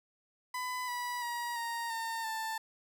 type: tone with pitch steps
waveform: 30% pulse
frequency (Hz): 1002 / 978 / 954.5 / 931.7 / 909.3 / 887.5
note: B5 / B5 / A#5 / A#5 / A#5 / A5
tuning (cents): +25 / -17 / +41 / -1 / -43 / +15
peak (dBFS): -32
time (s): 0.54-2.58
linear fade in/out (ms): 5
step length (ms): 340
effects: none